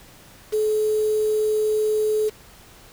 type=tone with quantisation; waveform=sine; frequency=428.8 Hz; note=A4; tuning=45 cents flat; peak=-18 dBFS; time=0.52-2.3 s; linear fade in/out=20 ms; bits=6; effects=pink hiss -48 dBFS RMS until 2.92 s